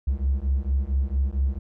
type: beating tone pair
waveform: triangle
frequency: 65.41 / 69.81 Hz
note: C2 / C#2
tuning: 0 / +13 cents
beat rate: 4.4 Hz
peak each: -21 dBFS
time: 0.07-1.59 s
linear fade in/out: 10 ms
effects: tanh soft clip ceiling -15 dBFS